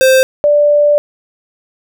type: tone pair in turn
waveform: square / sine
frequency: 523.3 / 587.4 Hz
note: C5 / D5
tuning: 0 / 0 cents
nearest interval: major second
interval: 200 cents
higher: second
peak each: -6 dBFS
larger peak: neither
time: 0.01-0.23 / 0.44-0.98 s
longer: second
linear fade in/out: 0 ms
effects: none